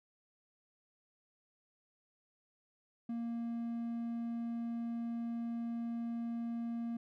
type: tone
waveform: triangle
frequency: 233.1 Hz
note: A#3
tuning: in tune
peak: -34 dBFS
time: 3.09-6.97 s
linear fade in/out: 5 ms
effects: none